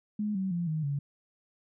sine tone with pitch steps, 210.1 / 190.45 / 172.64 / 156.49 / 141.85 Hz, G#3 / G3 / F3 / D#3 / C#3, +20 / -50 / -20 / +10 / +40 cents, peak -28 dBFS, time 0.19-0.99 s, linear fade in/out 5 ms, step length 160 ms, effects none

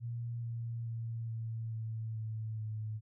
sine tone with pitch steps, 117.9 / 116.28 / 114.68 / 113.1 / 111.54 / 110 / 108.49 Hz, A#2 / A#2 / A#2 / A2 / A2 / A2 / A2, +20 / -4 / -28 / +48 / +24 / 0 / -24 cents, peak -36 dBFS, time 0-3.01 s, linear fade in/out 50 ms, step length 430 ms, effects none

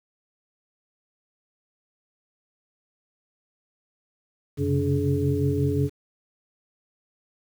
sine tone cluster, 92.3 / 134.8 / 140.4 / 286.9 / 423.8 Hz, F#2 / C#3 / C#3 / D4 / G#4, -4 / -48 / +22 / -40 / +35 cents, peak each -27 dBFS, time 4.57-5.9 s, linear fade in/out 50 ms, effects 8-bit

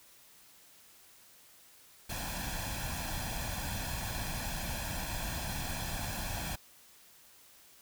pink noise with comb filter, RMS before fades -37 dBFS, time 2.09-6.56 s, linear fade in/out 10 ms, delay 1.2 ms, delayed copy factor +0.7, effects white hiss -59 dBFS RMS until 7.81 s

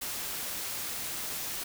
white noise, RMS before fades -36 dBFS, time 0.01-1.64 s, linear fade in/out 10 ms, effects none

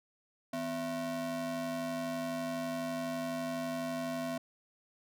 square ring-modulated tone, 207 Hz, G#3, 5 cents flat, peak -32 dBFS, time 0.53-4.38 s, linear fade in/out 5 ms, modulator 460 Hz, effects none

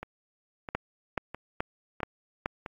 two click trains, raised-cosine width 0.5 ms, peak -13 / -22 dBFS, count 5 / 5, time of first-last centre 0.75-2.459 / 0.03-2.662 s, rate 2.34 / 1.52 Hz, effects AAC 64 kbps

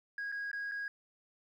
sine tone with dropouts, 1644 Hz, G#6, 18 cents flat, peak -34 dBFS, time 0.18-0.88 s, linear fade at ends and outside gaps 2 ms, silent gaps 0.318-0.323 / 0.515-0.53 / 0.714-0.718 s, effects tanh soft clip ceiling -34 dBFS + 12-bit

